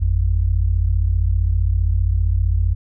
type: tone pair together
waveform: sine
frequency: 51.54 / 86.8 Hz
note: G#1 / F2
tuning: -12 / -10 cents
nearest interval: major sixth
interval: 902 cents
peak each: -17 dBFS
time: 0-2.75 s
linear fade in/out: 20 ms
effects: none